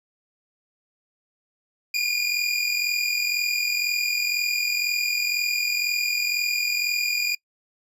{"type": "tone pair together", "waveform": "25% pulse", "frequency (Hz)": [2400, 2442], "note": ["D7", "D#7"], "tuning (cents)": [37, -33], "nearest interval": "unison", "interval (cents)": 30, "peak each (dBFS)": -21, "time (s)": [1.94, 7.35], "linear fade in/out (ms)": 5, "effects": ["noise-tail reverb RT60 0.1 s tail -24 dB re dry", "resampled to 32000 Hz"]}